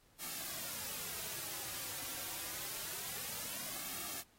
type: noise with flanger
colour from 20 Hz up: white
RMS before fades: -43 dBFS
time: 0.18-4.24 s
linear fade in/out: 50 ms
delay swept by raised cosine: 2 to 4.8 ms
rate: 0.26 Hz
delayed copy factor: -0.6
effects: pink hiss -69 dBFS RMS until 4.38 s + AAC 48 kbps